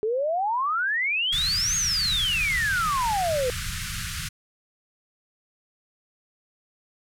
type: exponential two-way sweep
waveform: sine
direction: up then down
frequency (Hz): 416.4 to 6640 to 481.6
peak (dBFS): -22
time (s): 0.03-3.5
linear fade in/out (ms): 0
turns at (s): 1.76
type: band-stop noise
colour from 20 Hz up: pink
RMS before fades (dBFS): -31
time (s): 1.32-4.29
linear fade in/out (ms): 10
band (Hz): 180 to 1300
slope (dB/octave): 48
effects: low-pass 12000 Hz 12 dB/octave